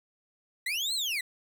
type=linear two-way sweep; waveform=35% pulse; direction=up then down; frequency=1910 to 4282 to 1910 Hz; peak=-27 dBFS; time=0.66-1.21 s; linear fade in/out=5 ms; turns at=0.94 s; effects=none